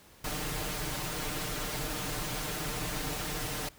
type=noise with comb filter; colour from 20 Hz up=pink; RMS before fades=-35 dBFS; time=0.24-3.69 s; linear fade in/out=5 ms; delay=6.6 ms; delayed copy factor=+0.85; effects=pink hiss -57 dBFS RMS until 3.78 s